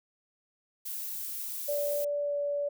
violet noise, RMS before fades -37 dBFS, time 0.85-2.05 s, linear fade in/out 10 ms
sine tone with pitch glide, 580 to 576 Hz, D5 to D5, -22 to -34 cents, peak -28 dBFS, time 1.68-2.69 s, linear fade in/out 10 ms, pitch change -12 cents, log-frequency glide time 2.21-2.36 s
effects none

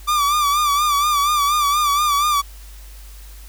45% pulse tone with vibrato, 1174.7 Hz, D6, in tune, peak -15 dBFS, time 0.07-2.42 s, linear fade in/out 20 ms, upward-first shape sine, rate 4.2 Hz, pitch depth 63 cents each way, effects added 50 Hz sine -36 dBFS peak until 3.48 s + white hiss -46 dBFS RMS until 3.48 s

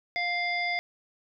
harmonic tone with a mistuned harmonic, 698.5 Hz, F5, in tune, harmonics 1 / 3 / 5 / 7, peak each -32 / -28 / -40 / -38 dBFS, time 0.16-0.79 s, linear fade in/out 0 ms, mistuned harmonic 1, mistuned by +15 cents, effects none

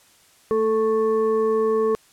sine tone with frequency modulation, 440 Hz, A4, in tune, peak -17 dBFS, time 0.51-1.95 s, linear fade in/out 0 ms, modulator 662 Hz, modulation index 0.56, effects white hiss -55 dBFS RMS until 2.12 s + low-pass 11000 Hz 12 dB/octave

